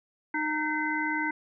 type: harmonic tone with a mistuned harmonic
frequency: 306.8 Hz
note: D#4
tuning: 24 cents flat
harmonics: 1 / 3 / 5 / 7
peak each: -32 / -32 / -32 / -32 dBFS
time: 0.34-1.31 s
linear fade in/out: 5 ms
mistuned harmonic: 7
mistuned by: -88 cents
effects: none